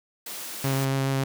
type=high-pass noise; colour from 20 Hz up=white; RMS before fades=-36 dBFS; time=0.26-0.85 s; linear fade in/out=5 ms; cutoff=140 Hz; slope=48 dB/octave
type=tone with vibrato; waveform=sawtooth; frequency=135.3 Hz; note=C#3; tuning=42 cents flat; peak=-19 dBFS; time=0.64-1.24 s; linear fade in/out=5 ms; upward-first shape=sine; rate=7.1 Hz; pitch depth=11 cents each way
effects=none